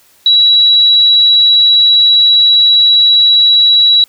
sine tone, 3905 Hz, B7, 20 cents flat, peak -4 dBFS, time 0.26-4.04 s, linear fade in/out 2 ms, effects white hiss -48 dBFS RMS until 4.08 s

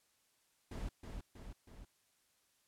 brown noise with echo, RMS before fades -42 dBFS, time 0.71-0.89 s, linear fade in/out 5 ms, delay 320 ms, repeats 3, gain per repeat -4 dB, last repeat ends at 1.85 s, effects white hiss -75 dBFS RMS until 2.67 s + low-pass 12000 Hz 12 dB/octave

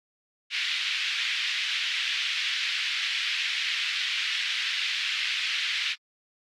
white band-pass noise, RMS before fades -29 dBFS, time 0.5-5.96 s, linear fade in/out 50 ms, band 2000 to 3600 Hz, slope 24 dB/octave, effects AAC 64 kbps

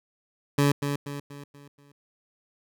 20% pulse tone with echo, 142.6 Hz, C#3, 49 cents sharp, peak -14 dBFS, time 0.58-0.72 s, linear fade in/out 5 ms, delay 240 ms, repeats 5, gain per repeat -7 dB, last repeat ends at 1.92 s, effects none

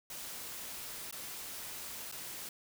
white noise with dropouts, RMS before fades -44 dBFS, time 0.1-2.49 s, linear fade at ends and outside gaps 2 ms, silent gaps 1.111-1.125 / 2.115-2.123 s, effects none

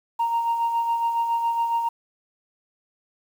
sine tone with tremolo, 929 Hz, A#5, 6 cents flat, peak -17 dBFS, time 0.19-1.89 s, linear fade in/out 10 ms, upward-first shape sine, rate 7.2 Hz, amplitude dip 50%, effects tanh soft clip ceiling -17 dBFS + 8-bit

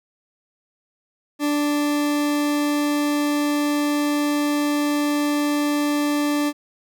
40% pulse tone, 293.1 Hz, D4, 3 cents flat, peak -18 dBFS, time 1.39-6.53 s, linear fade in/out 50 ms, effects 10-bit

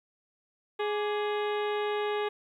harmonic tone with a mistuned harmonic, 417.5 Hz, G#4, 9 cents sharp, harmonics 1 / 2 / 3 / 4 / 5 / 6 / 7 / 8 / 9, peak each -29 / -35 / -39 / -41 / -43 / -45 / -46 / -47 / -48 dBFS, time 0.79-2.29 s, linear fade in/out 10 ms, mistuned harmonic 3, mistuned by -110 cents, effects 11-bit

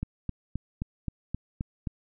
click train, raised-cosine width 5 ms, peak -18 dBFS, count 8, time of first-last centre 0.03-1.872 s, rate 3.8 Hz, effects none

